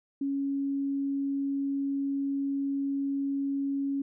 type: tone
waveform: sine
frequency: 277.2 Hz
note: C#4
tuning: in tune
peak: -27 dBFS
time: 0.21-4.02 s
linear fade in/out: 5 ms
effects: none